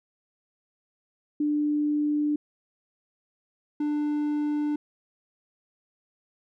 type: tone pair in turn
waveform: sine / triangle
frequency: 296.7 / 296.7 Hz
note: D4 / D4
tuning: +18 / +18 cents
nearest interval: unison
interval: 0 cents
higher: neither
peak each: -22 dBFS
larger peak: neither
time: 1.4-2.36 / 3.8-4.76 s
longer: neither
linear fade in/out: 5 ms
effects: none